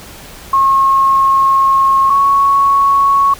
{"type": "tone pair in turn", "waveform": "sine", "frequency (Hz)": [1083, 1108.3], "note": ["C#6", "C#6"], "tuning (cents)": [-41, -1], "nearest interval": "unison", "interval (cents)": 40, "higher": "second", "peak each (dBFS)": -7, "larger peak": "neither", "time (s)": [[0.53, 2.1], [2.1, 3.34]], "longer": "first", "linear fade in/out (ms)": 5, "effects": ["pink hiss -34 dBFS RMS until 3.39 s"]}